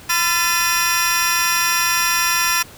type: tone cluster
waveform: sawtooth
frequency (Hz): 1014 / 1360 / 1752 / 2478 / 5650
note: B5 / F6 / A6 / D#7 / F8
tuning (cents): +45 / -46 / -8 / -8 / +19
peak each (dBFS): -19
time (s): 0.09-2.63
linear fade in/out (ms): 10
effects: pink hiss -41 dBFS RMS until 2.77 s